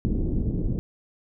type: low-pass noise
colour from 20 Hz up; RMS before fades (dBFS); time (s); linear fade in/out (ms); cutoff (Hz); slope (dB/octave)
pink; -25; 0.05-0.79; 0; 340; 24
effects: none